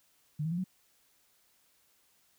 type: tone with pitch steps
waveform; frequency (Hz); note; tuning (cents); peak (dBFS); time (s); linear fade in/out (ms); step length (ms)
sine; 150.6 / 161.41 / 172.99 / 185.41; D3 / E3 / F3 / F#3; +44 / -36 / -16 / +4; -30; 0.39-0.642; 10; 63
effects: white hiss -69 dBFS RMS until 2.38 s